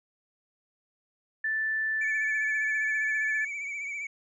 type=tone with pitch glide; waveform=sine; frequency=1760 to 1737.8 Hz; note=A6 to A6; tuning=0 to -22 cents; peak=-26 dBFS; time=1.44-3.45 s; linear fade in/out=5 ms; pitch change=-22 cents; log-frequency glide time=1.93-2.42 s
type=tone with vibrato; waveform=triangle; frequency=2277 Hz; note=C#7; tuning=46 cents sharp; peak=-31 dBFS; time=2.01-4.07 s; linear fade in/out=5 ms; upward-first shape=triangle; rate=15 Hz; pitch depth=66 cents each way
effects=resampled to 22050 Hz